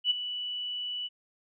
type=tone with ADSR envelope; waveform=sine; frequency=2960 Hz; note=F#7; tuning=in tune; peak=-20 dBFS; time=0.04-1.09 s; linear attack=65 ms; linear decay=16 ms; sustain=-12 dB; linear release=32 ms; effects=none